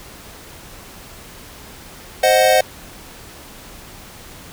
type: chord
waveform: square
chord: C diminished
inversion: none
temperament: equal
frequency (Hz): 523.3 / 622.3 / 740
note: C5 / Eb5 / Gb5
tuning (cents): 0 / 0 / 0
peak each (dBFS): -16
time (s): 2.23-2.61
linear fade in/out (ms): 5
effects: pink hiss -39 dBFS RMS until 4.52 s